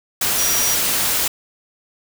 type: tone in noise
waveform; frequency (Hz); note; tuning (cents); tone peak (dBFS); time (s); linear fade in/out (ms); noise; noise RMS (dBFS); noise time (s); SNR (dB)
sine; 5780; F#8; -41; -20; 0.38-0.75; 5; white; -19; 0.21-1.28; -4
effects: none